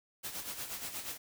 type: noise with tremolo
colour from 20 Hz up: white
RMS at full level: -39 dBFS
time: 0.23-1.18 s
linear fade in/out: 20 ms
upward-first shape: sine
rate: 8.4 Hz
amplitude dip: 60%
effects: none